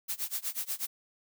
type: noise with tremolo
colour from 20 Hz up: blue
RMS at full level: -32 dBFS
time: 0.08-0.87 s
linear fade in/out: 20 ms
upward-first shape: sine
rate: 8.2 Hz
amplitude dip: 95%
effects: none